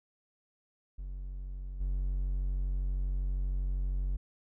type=tone with level steps; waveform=triangle; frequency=46.33 Hz; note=F#1; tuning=3 cents sharp; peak=-35 / -27 dBFS; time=0.98-4.17 s; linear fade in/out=10 ms; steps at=1.8 s; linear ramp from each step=10 ms; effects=none